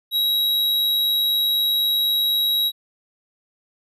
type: tone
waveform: square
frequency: 3852 Hz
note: B7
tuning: 44 cents flat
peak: -18 dBFS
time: 0.11-2.72 s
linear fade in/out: 50 ms
effects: resampled to 32000 Hz